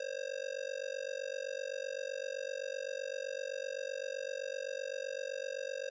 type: tone with amplitude modulation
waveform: square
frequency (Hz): 535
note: C5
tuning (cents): +38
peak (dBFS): -34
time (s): 0-5.9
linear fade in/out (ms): 5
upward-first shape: sine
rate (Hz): 47.8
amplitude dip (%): 100
effects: resampled to 16000 Hz